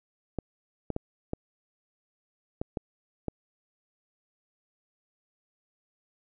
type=clicks; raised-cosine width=2 ms; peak=-17 dBFS; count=7; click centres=0.387 / 0.903 / 0.964 / 1.334 / 2.615 / 2.772 / 3.283 s; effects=none